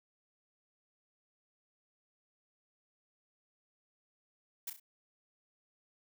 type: noise with echo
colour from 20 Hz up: blue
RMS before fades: -39 dBFS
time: 4.67-4.7 s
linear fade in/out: 5 ms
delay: 33 ms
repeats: 3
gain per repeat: -7 dB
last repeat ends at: 4.799 s
effects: none